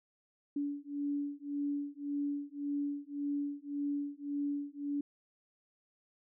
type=beating tone pair; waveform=sine; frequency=285.8 / 287.6 Hz; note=D4 / D4; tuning=-47 / -36 cents; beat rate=1.8 Hz; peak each=-37 / -37 dBFS; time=0.56-5.01 s; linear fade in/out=5 ms; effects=none